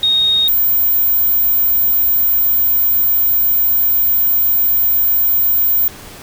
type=tone pair in turn; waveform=sine; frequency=3729 / 15146 Hz; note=A#7 / A#9; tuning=0 / +26 cents; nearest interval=2 octaves; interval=2426 cents; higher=second; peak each=-10 dBFS; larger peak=neither; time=0.03-0.48 / 0.48-5.88 s; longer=second; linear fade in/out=2 ms; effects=pink hiss -35 dBFS RMS until 6.22 s